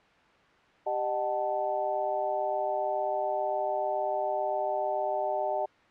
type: tone cluster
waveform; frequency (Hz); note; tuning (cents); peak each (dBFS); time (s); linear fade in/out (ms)
sine; 393.1 / 612 / 750 / 877; G4 / D#5 / F#5 / A5; +5 / -29 / +23 / -6; -37 / -30 / -32 / -34; 0.86-5.66; 10
effects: white hiss -59 dBFS RMS until 5.9 s + low-pass 2000 Hz 12 dB/octave